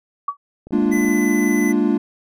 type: tone with exponential decay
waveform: sine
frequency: 1139 Hz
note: C#6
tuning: 47 cents sharp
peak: -15 dBFS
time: 0.28-0.37 s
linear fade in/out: 5 ms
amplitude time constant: 18 ms
type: click train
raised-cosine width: 2 ms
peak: -25 dBFS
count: 12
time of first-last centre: 0.67-1.088 s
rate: 26.3 Hz
type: chord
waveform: triangle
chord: Bb dominant seventh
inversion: third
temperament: equal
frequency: 207.7 / 233.1 / 293.7 / 349.2 Hz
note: Ab3 / Bb3 / D4 / F4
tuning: 0 / 0 / 0 / 0 cents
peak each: -19 / -18 / -17 / -20 dBFS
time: 0.72-1.98 s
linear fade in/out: 10 ms
type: tone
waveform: square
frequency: 2010 Hz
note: B6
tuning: 30 cents sharp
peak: -25 dBFS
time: 0.91-1.73 s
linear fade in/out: 20 ms
effects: none